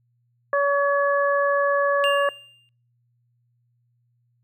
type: harmonic tone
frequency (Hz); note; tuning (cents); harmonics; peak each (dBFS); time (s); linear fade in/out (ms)
566; C#5; +36; 1 / 2 / 3; -20 / -23 / -25; 0.53-2.29; 2
type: tone with exponential decay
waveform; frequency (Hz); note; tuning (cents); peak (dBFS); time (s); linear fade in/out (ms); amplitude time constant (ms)
triangle; 2800; F7; +4; -19; 2.04-2.69; 0; 140
effects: noise-tail reverb RT60 0.5 s tail -25 dB re dry + added 120 Hz sine -64 dBFS peak until 4.43 s